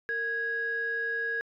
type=tone pair together; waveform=sine; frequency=459.3 / 1655.3 Hz; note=A#4 / G#6; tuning=-26 / -6 cents; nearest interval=octave + minor seventh; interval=2220 cents; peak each=-36 / -28 dBFS; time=0.09-1.41 s; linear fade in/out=0 ms; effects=tanh soft clip ceiling -22 dBFS